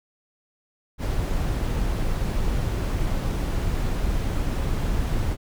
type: noise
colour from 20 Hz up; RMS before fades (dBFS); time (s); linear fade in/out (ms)
brown; -24; 0.98-5.37; 50
effects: none